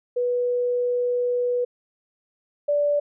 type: tone pair in turn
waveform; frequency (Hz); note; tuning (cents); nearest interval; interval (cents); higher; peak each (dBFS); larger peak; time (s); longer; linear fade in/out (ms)
sine; 490 / 582.4; B4 / D5; -14 / -15; minor third; 299; second; -20 / -18; second; 0.16-1.65 / 2.68-3; first; 10
effects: none